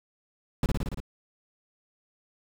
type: noise with echo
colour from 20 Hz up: brown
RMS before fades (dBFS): -22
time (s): 0.63-0.66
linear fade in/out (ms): 2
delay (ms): 57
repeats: 6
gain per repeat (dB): -2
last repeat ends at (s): 1.002
effects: none